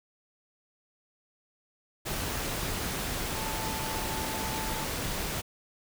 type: tone in noise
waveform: sine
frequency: 880 Hz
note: A5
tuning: in tune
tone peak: -38 dBFS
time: 3.34-4.86 s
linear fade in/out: 20 ms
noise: pink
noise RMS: -33 dBFS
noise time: 2.05-5.42 s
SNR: -8 dB
effects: none